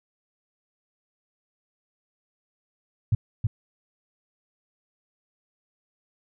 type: tone with echo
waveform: sine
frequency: 108.9 Hz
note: A2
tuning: 17 cents flat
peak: -16 dBFS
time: 3.12-3.15 s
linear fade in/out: 5 ms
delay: 320 ms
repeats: 1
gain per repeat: -3 dB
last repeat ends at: 3.47 s
effects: none